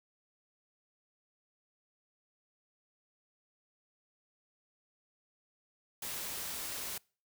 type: noise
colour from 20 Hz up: white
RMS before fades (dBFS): -40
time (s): 6.02-6.98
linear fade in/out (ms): 5
effects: noise-tail reverb RT60 0.4 s tail -26 dB re dry